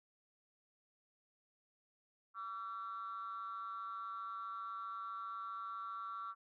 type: ring-modulated tone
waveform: triangle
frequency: 103.83 Hz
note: G#2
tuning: in tune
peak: -36 dBFS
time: 2.34-6.35 s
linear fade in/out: 50 ms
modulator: 1250 Hz
effects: tanh soft clip ceiling -36 dBFS